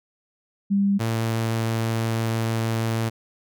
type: tone pair in turn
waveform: sine / sawtooth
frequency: 199 / 113.28 Hz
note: G3 / A#2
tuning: +26 / -49 cents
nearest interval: minor seventh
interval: 975 cents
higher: first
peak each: -17 / -18 dBFS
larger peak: first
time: 0.7-0.99 / 0.99-3.1 s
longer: second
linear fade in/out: 20 ms
effects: none